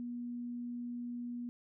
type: tone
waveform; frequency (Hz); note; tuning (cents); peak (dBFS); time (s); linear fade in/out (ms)
sine; 241.3; B3; -40; -38; 0-1.49; 0
effects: none